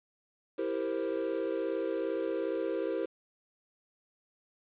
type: chord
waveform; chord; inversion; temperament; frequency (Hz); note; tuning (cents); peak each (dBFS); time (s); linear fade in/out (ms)
triangle; C dominant seventh; first; equal; 329.6 / 392 / 466.2 / 523.3; E4 / G4 / Bb4 / C5; 0 / 0 / 0 / 0; -34; 0.58-3.06; 10
effects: resampled to 8000 Hz + 9-bit